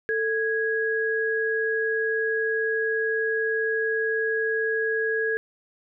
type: tone pair together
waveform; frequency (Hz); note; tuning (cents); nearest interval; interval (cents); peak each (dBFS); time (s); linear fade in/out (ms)
sine; 444.5 / 1657; A4 / G#6; +18 / -4; octave + major seventh; 2278; -25; 0.09-5.37; 0
effects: none